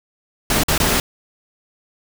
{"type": "noise with dropouts", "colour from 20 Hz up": "pink", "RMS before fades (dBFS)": -17, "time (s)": [0.5, 1], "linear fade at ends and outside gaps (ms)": 2, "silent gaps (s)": [[0.635, 0.683], [0.779, 0.8]], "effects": []}